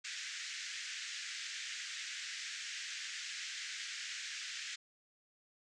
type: band-pass noise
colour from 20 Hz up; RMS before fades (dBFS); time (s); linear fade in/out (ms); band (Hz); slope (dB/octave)
pink; -44; 0.04-4.76; 10; 1600 to 7400; 48
effects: none